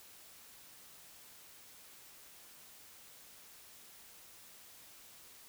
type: silence
effects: white hiss -57 dBFS RMS until 5.48 s